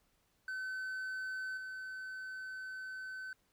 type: tone with level steps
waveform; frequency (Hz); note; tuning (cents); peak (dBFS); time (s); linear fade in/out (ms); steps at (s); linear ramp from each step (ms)
triangle; 1523; F#6; +50; -36 / -40; 0.48-3.33; 2; 1.57; 5
effects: pink hiss -75 dBFS RMS until 3.52 s